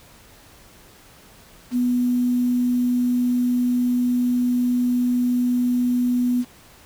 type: tone with quantisation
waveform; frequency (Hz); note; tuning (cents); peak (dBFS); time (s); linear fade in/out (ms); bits
sine; 246.2; B3; -5; -17; 1.71-6.45; 50; 7
effects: pink hiss -49 dBFS RMS until 6.85 s